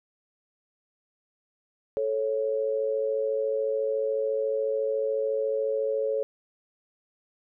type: tone pair together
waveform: sine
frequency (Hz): 437.4 / 551.4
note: A4 / C#5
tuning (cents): -10 / -9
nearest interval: major third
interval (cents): 401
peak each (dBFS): -27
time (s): 1.97-6.23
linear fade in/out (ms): 0
effects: none